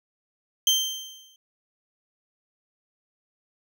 30% pulse tone with exponential decay, 3136 Hz, G7, in tune, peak -13 dBFS, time 0.67-1.36 s, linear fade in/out 2 ms, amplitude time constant 150 ms, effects none

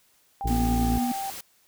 sine tone with pitch glide, 795 to 784.1 Hz, G5 to G5, +24 to 0 cents, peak -29 dBFS, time 0.41-1.3 s, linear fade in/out 0 ms, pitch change -24 cents, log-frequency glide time 0.57-1.03 s
harmonic tone, 56.2 Hz, A1, 37 cents sharp, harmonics 1 / 2 / 3 / 5 / 6 / 7 / 8, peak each -25 / -31 / -35 / -39 / -41 / -42 / -43 dBFS, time 0.44-0.99 s, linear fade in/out 10 ms
white noise, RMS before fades -38 dBFS, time 0.47-1.41 s, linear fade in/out 5 ms
triangle tone with tremolo, 243.3 Hz, B3, 26 cents flat, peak -21 dBFS, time 0.5-1.12 s, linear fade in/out 5 ms, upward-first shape sine, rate 10 Hz, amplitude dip 30%
effects white hiss -63 dBFS RMS until 1.67 s

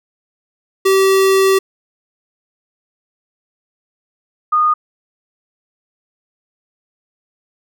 square / sine tone pair in turn, 385.5 / 1228.8 Hz, G4 / D#6, -29 / -22 cents, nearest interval octave + minor sixth, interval 2007 cents, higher second, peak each -10 dBFS, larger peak neither, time 0.85-1.59 / 4.52-4.74 s, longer first, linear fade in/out 10 ms, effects none

